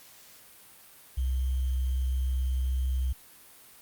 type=tone with sample-and-hold; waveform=sine; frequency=64.4 Hz; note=C2; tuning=27 cents flat; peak=-25 dBFS; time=1.17-3.13 s; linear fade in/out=10 ms; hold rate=3150 Hz; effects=white hiss -53 dBFS RMS until 3.81 s + Opus 48 kbps